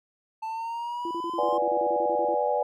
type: linear sweep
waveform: triangle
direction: up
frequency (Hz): 880 to 1057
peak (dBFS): -28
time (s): 0.42-1.58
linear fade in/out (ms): 10
type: tone bursts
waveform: sine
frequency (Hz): 340.4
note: F4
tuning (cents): -44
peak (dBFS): -31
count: 14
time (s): 1.05-2.344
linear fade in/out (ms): 2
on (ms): 59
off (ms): 36
type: chord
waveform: sine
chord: G# half-diminished seventh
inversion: first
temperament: equal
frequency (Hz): 493.9 / 587.3 / 740 / 830.6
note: B4 / D5 / F#5 / G#5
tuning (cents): 0 / 0 / 0 / 0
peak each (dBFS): -28 / -27 / -32 / -27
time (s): 1.38-2.63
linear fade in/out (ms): 5
effects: none